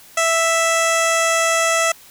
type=tone with low-pass filter; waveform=15% pulse; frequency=659.3 Hz; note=E5; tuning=in tune; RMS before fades=-17 dBFS; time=0.17-1.92 s; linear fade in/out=5 ms; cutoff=8700 Hz; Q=2.6; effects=white hiss -45 dBFS RMS until 2.1 s